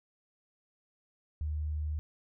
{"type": "tone", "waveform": "sine", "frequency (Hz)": 76, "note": "D#2", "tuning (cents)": -40, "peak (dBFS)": -31, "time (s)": [1.41, 1.99], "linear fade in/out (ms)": 0, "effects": []}